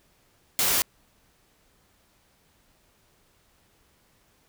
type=noise; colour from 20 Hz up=white; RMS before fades=-23 dBFS; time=0.59-0.82 s; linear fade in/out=0 ms; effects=pink hiss -64 dBFS RMS until 4.48 s